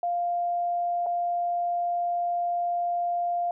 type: tone with dropouts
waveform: sine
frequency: 698.5 Hz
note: F5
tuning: in tune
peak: -24 dBFS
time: 0.03-3.51 s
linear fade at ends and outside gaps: 2 ms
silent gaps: 1.062-1.066 s
effects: none